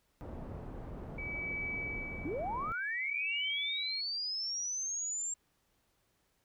pink low-pass noise, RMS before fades -44 dBFS, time 0.21-2.72 s, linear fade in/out 0 ms, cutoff 700 Hz, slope 12 dB/octave
sine tone with tremolo, 2289 Hz, D7, 45 cents flat, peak -35 dBFS, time 1.18-4.01 s, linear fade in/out 5 ms, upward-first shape sine, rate 0.56 Hz, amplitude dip 90%
sine linear sweep, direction up, 258.6 to 7459 Hz, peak -34 dBFS, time 2.25-5.34 s, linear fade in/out 5 ms
effects pink hiss -75 dBFS RMS until 6.44 s

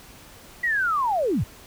sine linear sweep, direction down, 1975.5 to 63.9 Hz, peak -20 dBFS, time 0.63-1.44 s, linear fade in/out 10 ms, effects pink hiss -47 dBFS RMS until 1.66 s

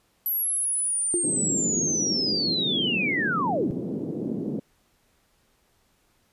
sine linear sweep, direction down, 11850 to 113.2 Hz, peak -23 dBFS, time 0.26-3.71 s, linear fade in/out 0 ms
sine tone with exponential decay, 349.3 Hz, F4, in tune, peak -21 dBFS, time 1.14-1.42 s, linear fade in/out 0 ms, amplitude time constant 59 ms
pink band-pass noise, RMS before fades -30 dBFS, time 1.23-4.6 s, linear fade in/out 10 ms, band 170 to 390 Hz, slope 24 dB/octave
effects pink hiss -66 dBFS RMS until 6.32 s + resampled to 32000 Hz

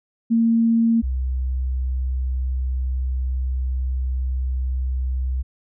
sine tone pair in turn, 229 / 64.13 Hz, A#3 / C2, -31 / -34 cents, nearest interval octave + minor seventh, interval 2203 cents, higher first, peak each -14 / -20 dBFS, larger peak first, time 0.3-1.02 / 1.02-5.43 s, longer second, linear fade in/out 20 ms, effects none

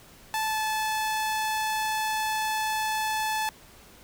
sawtooth tone with pitch glide, 874 to 868 Hz, A5 to A5, -12 to -24 cents, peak -22 dBFS, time 0.34-3.49 s, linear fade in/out 0 ms, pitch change -12 cents, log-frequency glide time 0.45-0.58 s, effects pink hiss -52 dBFS RMS until 4.03 s

